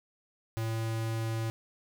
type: tone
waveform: square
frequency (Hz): 112.6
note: A2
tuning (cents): +40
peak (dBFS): -31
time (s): 0.57-1.5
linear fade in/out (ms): 0
effects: none